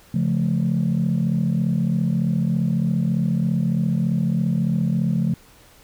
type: chord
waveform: sine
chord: Db augmented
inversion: none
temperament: just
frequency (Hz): 138.59 / 173.24 / 216.5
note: Db3 / F3 / A3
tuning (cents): 0 / -14 / -28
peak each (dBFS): -22 / -20 / -22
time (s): 0.14-5.34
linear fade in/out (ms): 5
effects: tanh soft clip ceiling -12 dBFS + pink hiss -51 dBFS RMS until 5.83 s